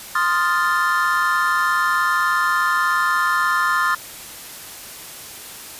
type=chord; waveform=triangle; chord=F dominant seventh; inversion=second; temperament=equal with one note detuned; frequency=1046.5 / 1240.2 / 1396.9 / 1760 Hz; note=C6 / Eb6 / F6 / A6; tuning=0 / -6 / 0 / 0 cents; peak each=-20 dBFS; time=0.15-3.95 s; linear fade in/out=5 ms; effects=white hiss -36 dBFS RMS until 5.79 s + resampled to 32000 Hz